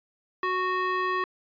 square tone with band-pass filter, 369.2 Hz, F#4, 4 cents flat, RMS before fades -27 dBFS, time 0.43-1.24 s, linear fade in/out 2 ms, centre 1400 Hz, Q 1.8, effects resampled to 11025 Hz

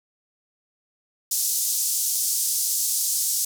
pink band-pass noise, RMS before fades -24 dBFS, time 1.31-3.45 s, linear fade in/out 5 ms, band 5700 to 15000 Hz, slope 24 dB/octave, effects none

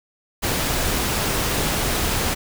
pink noise, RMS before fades -22 dBFS, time 0.42-2.35 s, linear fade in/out 20 ms, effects none

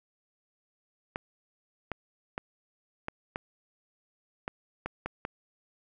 clicks, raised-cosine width 0.5 ms, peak -18 dBFS, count 9, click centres 1.159 / 1.917 / 2.379 / 3.084 / 3.359 / 4.479 / 4.86 / 5.06 / 5.251 s, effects none

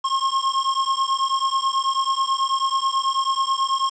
square beating tone pair, 1070 / 1079.2 Hz, C6 / C#6, +38 / -47 cents, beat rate 9.2 Hz, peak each -23 dBFS, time 0.04-3.9 s, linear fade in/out 10 ms, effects resampled to 16000 Hz + 8-bit

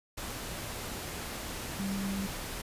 sine tone in noise, 196 Hz, G3, in tune, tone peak -32 dBFS, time 1.79-2.27 s, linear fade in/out 10 ms, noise pink, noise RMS -39 dBFS, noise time 0.17-2.62 s, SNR +4 dB, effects resampled to 32000 Hz

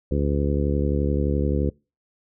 harmonic tone, 71.6 Hz, D2, 43 cents flat, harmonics 1 / 2 / 3 / 4 / 5 / 6 / 7, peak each -23 / -26 / -28 / -29 / -30 / -31 / -31 dBFS, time 0.11-1.7 s, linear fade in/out 5 ms, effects noise-tail reverb RT60 0.3 s tail -26 dB re dry

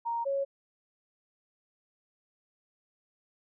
sine tone pair in turn, 932.3 / 552.3 Hz, A#5 / C#5, 0 / -6 cents, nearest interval major sixth, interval 906 cents, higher first, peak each -29 / -27 dBFS, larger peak second, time 0.05-0.25 / 0.25-0.45 s, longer neither, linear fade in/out 20 ms, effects none

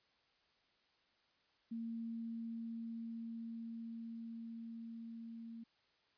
sine tone with level ramp, 228.9 Hz, A#3, 31 cents flat, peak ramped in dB -40 to -47 dBFS, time 1.71-5.64 s, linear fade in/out 10 ms, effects white hiss -75 dBFS RMS until 6.17 s + resampled to 11025 Hz

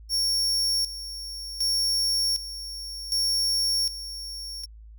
40% pulse tone with tremolo, 5500 Hz, F8, 27 cents flat, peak -21 dBFS, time 0.09-4.66 s, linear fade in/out 50 ms, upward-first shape square, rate 0.66 Hz, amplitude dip 75%, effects added 54 Hz sine -43 dBFS peak until 4.98 s

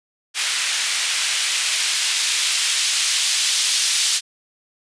blue noise with band-pass filter sweep, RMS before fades -20 dBFS, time 0.34-4.21 s, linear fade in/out 50 ms, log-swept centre 2200 to 3700 Hz, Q 1, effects resampled to 22050 Hz

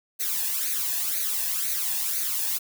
blue noise with flanger, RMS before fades -27 dBFS, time 0.19-2.59 s, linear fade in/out 20 ms, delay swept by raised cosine 0.47 to 1.17 ms, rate 2 Hz, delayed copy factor +0.7, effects none

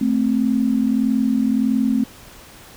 sine tone pair together, 220 / 261.6 Hz, A3 / C4, 0 / 0 cents, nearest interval minor third, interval 300 cents, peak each -18 dBFS, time 0.01-2.04 s, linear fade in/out 5 ms, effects pink hiss -43 dBFS RMS until 2.76 s

